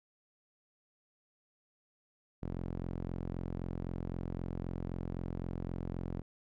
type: tone with band-pass filter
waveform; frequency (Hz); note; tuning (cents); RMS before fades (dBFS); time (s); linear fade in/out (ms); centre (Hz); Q
sawtooth; 43.85; F1; +8; -39; 2.42-6.22; 10; 210; 0.63
effects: none